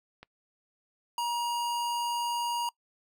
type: click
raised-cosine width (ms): 0.3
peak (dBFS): -30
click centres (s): 0.23
type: tone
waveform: square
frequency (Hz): 950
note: A#5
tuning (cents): +33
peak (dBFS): -29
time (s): 1.18-2.69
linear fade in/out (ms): 2
effects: noise-tail reverb RT60 0.1 s tail -24 dB re dry